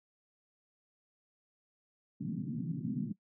white band-pass noise, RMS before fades -37 dBFS, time 2.2-3.13 s, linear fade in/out 10 ms, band 130 to 260 Hz, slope 48 dB/octave, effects noise-tail reverb RT60 0.1 s tail -21 dB re dry

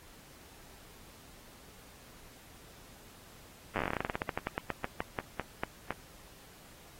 slowing click train, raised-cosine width 0.5 ms, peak -17 dBFS, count 28, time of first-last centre 3.76-5.906 s, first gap 9 ms, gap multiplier 1.14, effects pink hiss -56 dBFS RMS until 6.99 s + AAC 48 kbps

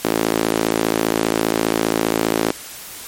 sawtooth tone with high-pass filter, 55 Hz, A1, in tune, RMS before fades -19 dBFS, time 0.04-2.52 s, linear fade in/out 5 ms, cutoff 320 Hz, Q 1.7, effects white hiss -34 dBFS RMS until 3.07 s + MP3 64 kbps

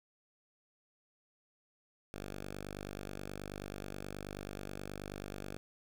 5% pulse tone, 49.35 Hz, G1, 12 cents sharp, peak -31 dBFS, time 2.14-5.57 s, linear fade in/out 0 ms, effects none

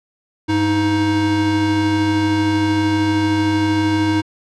square tone pair together, 100.4 / 314.2 Hz, G2 / D#4, +42 / +17 cents, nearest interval octave + minor sixth, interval 1975 cents, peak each -22 / -16 dBFS, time 0.48-4.22 s, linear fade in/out 20 ms, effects low-pass 5000 Hz 12 dB/octave

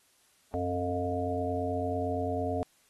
harmonic tone with a mistuned harmonic, 89 Hz, F2, 33 cents sharp, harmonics 1 / 3 / 5 / 7 / 8, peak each -35 / -35 / -35 / -35 / -35 dBFS, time 0.54-2.63 s, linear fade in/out 0 ms, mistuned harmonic 1, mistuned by +57 cents, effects white hiss -66 dBFS RMS until 2.89 s + AAC 32 kbps

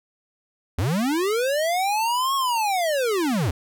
square linear two-way sweep, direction up then down, 74.2 to 1108.7 to 74.2 Hz, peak -21 dBFS, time 0.78-3.51 s, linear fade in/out 5 ms, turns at 2.35 s, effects none

